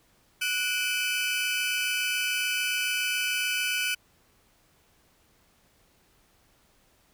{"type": "tone cluster", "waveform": "40% pulse", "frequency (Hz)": [1476, 2346, 2570, 3019], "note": ["F#6", "D7", "E7", "F#7"], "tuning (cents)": [-5, -2, -45, 34], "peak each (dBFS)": -31, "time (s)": [0.41, 3.95], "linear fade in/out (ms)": 10, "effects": ["pink hiss -64 dBFS RMS until 7.13 s"]}